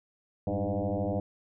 sine tone with frequency modulation, 206.4 Hz, G#3, 10 cents flat, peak -27 dBFS, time 0.47-1.2 s, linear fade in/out 2 ms, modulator 100 Hz, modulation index 4.9, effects none

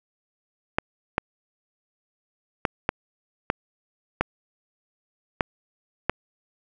clicks, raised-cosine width 0.5 ms, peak -5 dBFS, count 8, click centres 0.785 / 1.181 / 2.652 / 2.891 / 3.501 / 4.21 / 5.408 / 6.096 s, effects none

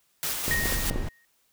white noise with tremolo, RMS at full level -29 dBFS, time 0.23-0.9 s, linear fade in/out 0 ms, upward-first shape square, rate 4.8 Hz, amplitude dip 30%
clicks, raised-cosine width 2 ms, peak -17 dBFS, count 5, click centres 0.481 / 0.657 / 0.724 / 0.911 / 0.96 s
brown noise, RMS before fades -30 dBFS, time 0.49-1.09 s, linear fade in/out 5 ms
sine tone with exponential decay, 1864.7 Hz, A#6, in tune, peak -22 dBFS, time 0.51-1.25 s, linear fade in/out 0 ms, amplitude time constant 160 ms
effects white hiss -68 dBFS RMS until 1.52 s

